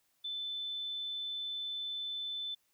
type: tone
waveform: sine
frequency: 3520 Hz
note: A7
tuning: in tune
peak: -36 dBFS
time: 0.24-2.55 s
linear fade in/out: 10 ms
effects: white hiss -75 dBFS RMS until 2.73 s